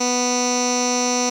15% pulse tone with low-pass filter, 246.9 Hz, B3, in tune, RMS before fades -20 dBFS, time 0-1.3 s, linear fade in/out 10 ms, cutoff 6000 Hz, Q 8.4, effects 8-bit

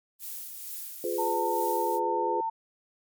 violet noise with tremolo, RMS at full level -37 dBFS, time 0.19-2 s, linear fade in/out 50 ms, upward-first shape sine, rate 2.2 Hz, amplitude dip 40%
sine chord, F diminished, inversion none, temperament just, 349.2 / 419.1 / 502.9 Hz, F4 / Ab4 / Cb5, 0 / +16 / +31 cents, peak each -32 dBFS, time 1.04-2.41 s, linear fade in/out 2 ms
sine tone, 900 Hz, A5, 39 cents sharp, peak -27 dBFS, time 1.18-2.5 s, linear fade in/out 10 ms
effects MP3 96 kbps

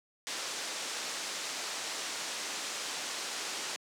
white low-pass noise, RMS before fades -38 dBFS, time 0.27-3.76 s, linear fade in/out 0 ms, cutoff 7500 Hz, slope 24 dB/octave, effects high-pass 300 Hz 12 dB/octave

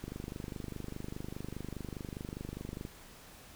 click train, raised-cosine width 3 ms, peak -27 dBFS, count 71, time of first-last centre 0.04-2.851 s, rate 24.9 Hz, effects pink hiss -54 dBFS RMS until 3.55 s

